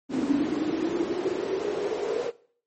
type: noise with high-pass filter sweep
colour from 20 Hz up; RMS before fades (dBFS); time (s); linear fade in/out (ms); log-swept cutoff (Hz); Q
brown; -27; 0.09-2.32; 50; 270 to 470; 9
effects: noise-tail reverb RT60 0.5 s tail -19 dB re dry + MP3 32 kbps